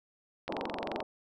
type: click train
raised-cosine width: 0.3 ms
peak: -19 dBFS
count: 13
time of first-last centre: 0.48-1.004 s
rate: 22.9 Hz
type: band-pass noise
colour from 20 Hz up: white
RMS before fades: -38 dBFS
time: 0.49-1.03 s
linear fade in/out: 2 ms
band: 190 to 940 Hz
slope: 48 dB/octave
effects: none